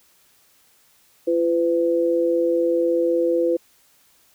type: tone pair together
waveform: sine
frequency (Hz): 340.6 / 504.5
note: F4 / B4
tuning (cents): -43 / +37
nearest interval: perfect fifth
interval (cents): 680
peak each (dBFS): -20 / -19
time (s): 1.27-3.57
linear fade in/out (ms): 10
effects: white hiss -58 dBFS RMS until 4.34 s